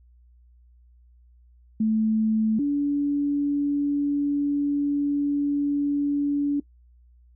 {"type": "tone pair in turn", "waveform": "sine", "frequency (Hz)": [218.8, 286.9], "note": ["A3", "D4"], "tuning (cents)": [-9, -40], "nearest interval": "perfect fourth", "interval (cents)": 469, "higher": "second", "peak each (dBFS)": [-19, -20], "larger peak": "first", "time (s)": [[1.8, 2.59], [2.59, 6.6]], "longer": "second", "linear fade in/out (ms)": 5, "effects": ["noise-tail reverb RT60 0.1 s tail -20 dB re dry", "added 60 Hz sine -52 dBFS peak until 7.35 s"]}